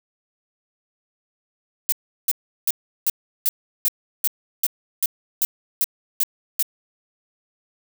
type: noise bursts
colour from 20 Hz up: violet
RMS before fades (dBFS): -19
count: 13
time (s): 1.89-6.626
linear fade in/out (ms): 0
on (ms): 32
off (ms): 360
effects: none